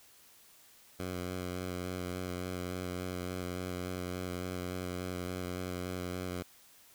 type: tone with vibrato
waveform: 10% pulse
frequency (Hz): 90.6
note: F#2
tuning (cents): -36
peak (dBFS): -28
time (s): 0.99-6.43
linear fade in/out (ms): 10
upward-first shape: square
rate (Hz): 3.5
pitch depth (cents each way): 18
effects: white hiss -60 dBFS RMS until 6.94 s